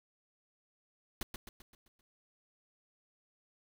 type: noise with echo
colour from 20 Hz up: pink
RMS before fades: -37 dBFS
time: 1.21-1.23 s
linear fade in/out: 2 ms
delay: 130 ms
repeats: 6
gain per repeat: -6 dB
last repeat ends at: 2.01 s
effects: none